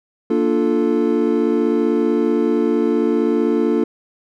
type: chord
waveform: triangle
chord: Bb major seventh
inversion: none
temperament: equal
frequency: 233.1 / 293.7 / 349.2 / 440 Hz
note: Bb3 / D4 / F4 / A4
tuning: 0 / 0 / 0 / 0 cents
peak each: -18 dBFS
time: 0.3-3.84 s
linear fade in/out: 5 ms
effects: none